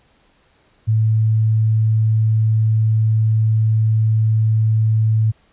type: tone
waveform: sine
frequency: 110 Hz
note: A2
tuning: in tune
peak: -12 dBFS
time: 0.87-5.32 s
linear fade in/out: 20 ms
effects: pink hiss -57 dBFS RMS until 5.52 s + resampled to 8000 Hz